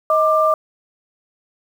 sine tone pair together, 629 / 1187.4 Hz, D#5 / D6, +19 / +19 cents, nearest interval major seventh, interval 1100 cents, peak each -15 dBFS, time 0.1-0.54 s, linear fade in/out 2 ms, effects 7-bit

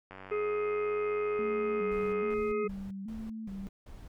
click train, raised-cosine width 0.5 ms, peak -31 dBFS, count 213, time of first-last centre 0.11-2.337 s, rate 95.2 Hz
harmonic tone, 419.4 Hz, G#4, 17 cents sharp, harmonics 1 / 3 / 5 / 6, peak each -29 / -39 / -45 / -47 dBFS, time 0.31-2.68 s, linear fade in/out 10 ms
sine tone with vibrato, 207.6 Hz, G#3, in tune, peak -37 dBFS, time 1.39-3.67 s, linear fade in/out 0 ms, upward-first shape square, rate 1.2 Hz, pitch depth 110 cents each way
brown noise bursts, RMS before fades -47 dBFS, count 6, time 1.91-4.08 s, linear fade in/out 5 ms, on 220 ms, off 170 ms
effects none

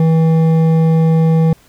sine tone with hard clipping, 161.9 Hz, E3, 31 cents flat, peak -10 dBFS, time 0-1.53 s, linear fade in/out 2 ms, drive 9 dB, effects pink hiss -49 dBFS RMS until 1.68 s

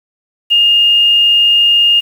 sine tone with quantisation, 2831 Hz, F7, 23 cents sharp, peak -6 dBFS, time 0.5-2.01 s, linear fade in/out 20 ms, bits 6, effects none

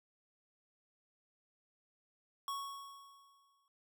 square tone with exponential decay, 1108.7 Hz, C#6, in tune, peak -37 dBFS, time 2.48-3.68 s, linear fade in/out 1 ms, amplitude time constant 260 ms, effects none

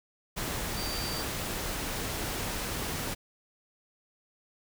sine tone in noise, 4651 Hz, D8, 18 cents flat, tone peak -37 dBFS, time 0.76-1.23 s, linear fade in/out 20 ms, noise pink, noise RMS -34 dBFS, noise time 0.36-3.15 s, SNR -6 dB, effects none

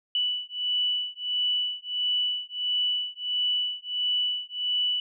sine beating tone pair, 2964 / 2965.5 Hz, F#7 / F#7, +2 / +3 cents, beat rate 1.5 Hz, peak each -28 dBFS, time 0.15-5 s, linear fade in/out 2 ms, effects none

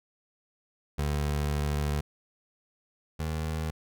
25% pulse tone pair in turn, 73.42 / 78.89 Hz, D2 / D#2, 0 / +24 cents, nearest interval minor second, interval 124 cents, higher second, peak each -23 / -26 dBFS, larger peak first, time 0.98-2.01 / 3.19-3.71 s, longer first, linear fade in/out 10 ms, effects none

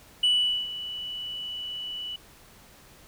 sine tone with ADSR envelope, 2960 Hz, F#7, in tune, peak -16 dBFS, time 0.23-2.16 s, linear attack 7 ms, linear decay 430 ms, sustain -16 dB, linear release 3 ms, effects tanh soft clip ceiling -17 dBFS + pink hiss -53 dBFS RMS until 3.07 s

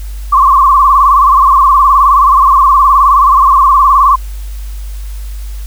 sine tone with vibrato, 1102 Hz, C#6, 11 cents flat, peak -3 dBFS, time 0.32-4.16 s, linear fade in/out 10 ms, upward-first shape sine, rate 19 Hz, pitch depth 110 cents each way, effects added 50 Hz sine -19 dBFS peak until 5.66 s + white hiss -38 dBFS RMS until 5.66 s

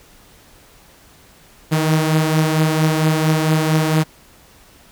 sawtooth beating tone pair, 156.2 / 160.6 Hz, D#3 / E3, +7 / -45 cents, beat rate 4.4 Hz, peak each -11 / -17 dBFS, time 1.71-4.04 s, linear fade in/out 20 ms, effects pink hiss -48 dBFS RMS until 4.91 s

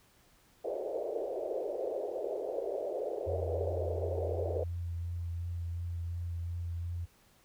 white band-pass noise, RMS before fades -36 dBFS, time 0.64-4.64 s, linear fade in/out 5 ms, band 380 to 620 Hz, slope 48 dB/octave
sine tone with vibrato, 85.8 Hz, F2, 30 cents flat, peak -34 dBFS, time 3.26-7.06 s, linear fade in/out 20 ms, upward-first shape triangle, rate 2.8 Hz, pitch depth 23 cents each way
effects pink hiss -65 dBFS RMS until 7.44 s

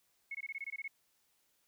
sine tone bursts, 2190 Hz, C#7, 22 cents flat, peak -38 dBFS, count 10, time 0.31-0.879 s, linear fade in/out 5 ms, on 38 ms, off 21 ms, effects white hiss -75 dBFS RMS until 1.67 s

